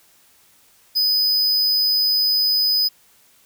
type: tone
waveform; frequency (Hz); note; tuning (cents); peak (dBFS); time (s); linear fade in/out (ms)
square; 5000; D#8; +8; -16; 0.95-2.89; 20
effects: white hiss -55 dBFS RMS until 3.45 s